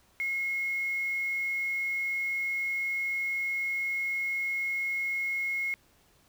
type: tone with quantisation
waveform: sine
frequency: 2163 Hz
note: C#7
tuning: 43 cents flat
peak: -28 dBFS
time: 0.2-5.74 s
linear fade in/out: 0 ms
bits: 8
effects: pink hiss -64 dBFS RMS until 6.28 s